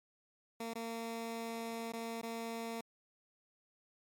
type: tone with dropouts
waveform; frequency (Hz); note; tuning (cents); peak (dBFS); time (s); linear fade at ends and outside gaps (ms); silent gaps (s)
15% pulse; 229; A#3; -31; -33; 0.6-2.81; 5; 0.736-0.754 / 1.922-1.933 / 2.215-2.23
effects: MP3 96 kbps